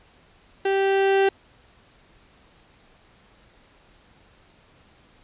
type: tone with level ramp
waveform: 35% pulse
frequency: 390.2 Hz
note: G4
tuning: 8 cents flat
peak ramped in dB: -18 to -14 dBFS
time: 0.65-1.29 s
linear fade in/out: 5 ms
effects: pink hiss -56 dBFS RMS until 5.23 s + resampled to 8000 Hz